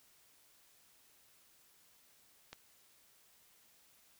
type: click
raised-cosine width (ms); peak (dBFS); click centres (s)
0.2; -29; 2.53
effects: white hiss -67 dBFS RMS until 4.19 s